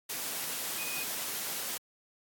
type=tone in noise; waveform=sine; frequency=2489 Hz; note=D#7; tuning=in tune; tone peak=-39 dBFS; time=0.78-1.04 s; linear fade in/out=10 ms; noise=white; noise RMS=-36 dBFS; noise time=0.09-1.78 s; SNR=-6 dB; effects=high-pass 150 Hz 12 dB/octave + AAC 64 kbps